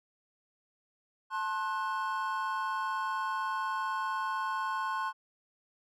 triangle chord, F# diminished, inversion first, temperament equal with one note detuned, 880 / 1064.2 / 1480 Hz, A5 / C6 / F#6, 0 / +29 / 0 cents, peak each -35 / -31 / -36 dBFS, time 1.3-5.13 s, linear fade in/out 50 ms, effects none

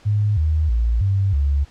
sine tone with pitch steps, 104.4 / 77.9 / 57.4 / 97.7 / 70.4 Hz, G#2 / D#2 / A#1 / G2 / C#2, +10 / +3 / -26 / -5 / +27 cents, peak -15 dBFS, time 0.05-1.65 s, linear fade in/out 20 ms, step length 320 ms, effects pink hiss -51 dBFS RMS until 1.7 s + low-pass 6000 Hz 12 dB/octave

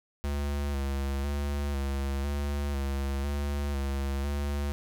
square tone with vibrato, 70.2 Hz, C#2, 22 cents sharp, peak -29 dBFS, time 0.24-4.72 s, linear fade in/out 0 ms, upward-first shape square, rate 1 Hz, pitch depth 33 cents each way, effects none

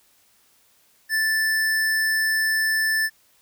square tone, 1760 Hz, A6, in tune, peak -20 dBFS, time 1.09-3.1 s, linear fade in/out 50 ms, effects white hiss -60 dBFS RMS until 3.41 s

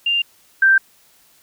sine tone pair in turn, 2794 / 1568.1 Hz, F7 / G6, 0 / 0 cents, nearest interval minor seventh, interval 1000 cents, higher first, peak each -15 / -9 dBFS, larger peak second, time 0.06-0.22 / 0.62-0.78 s, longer neither, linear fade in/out 5 ms, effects white hiss -54 dBFS RMS until 1.42 s

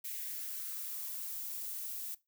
violet noise with high-pass filter sweep, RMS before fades -41 dBFS, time 0.04-2.15 s, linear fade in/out 10 ms, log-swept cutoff 2100 to 430 Hz, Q 2.8, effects noise-tail reverb RT60 0.2 s tail -18 dB re dry

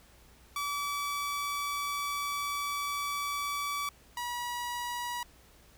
sawtooth tone pair in turn, 1149 / 966.2 Hz, D6 / B5, -38 / -38 cents, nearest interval minor third, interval 300 cents, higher first, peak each -28 / -30 dBFS, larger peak first, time 0.56-3.89 / 4.17-5.23 s, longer first, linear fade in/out 2 ms, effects added 60 Hz sine -61 dBFS peak until 5.77 s + pink hiss -60 dBFS RMS until 5.77 s

